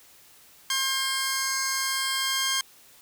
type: tone pair together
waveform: 10% pulse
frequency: 1066.5 / 1600 Hz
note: C6 / G6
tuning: +33 / +35 cents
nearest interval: perfect fifth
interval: 702 cents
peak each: -19 dBFS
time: 0.7-2.61 s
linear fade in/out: 2 ms
effects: white hiss -54 dBFS RMS until 3.01 s